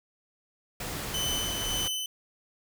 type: noise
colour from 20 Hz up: pink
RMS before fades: -35 dBFS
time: 0.8-1.88 s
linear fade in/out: 5 ms
type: tone with tremolo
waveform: sawtooth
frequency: 3032 Hz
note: F#7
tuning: 42 cents sharp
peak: -25 dBFS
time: 1.14-2.06 s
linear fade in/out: 2 ms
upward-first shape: sine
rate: 1.8 Hz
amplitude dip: 40%
effects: none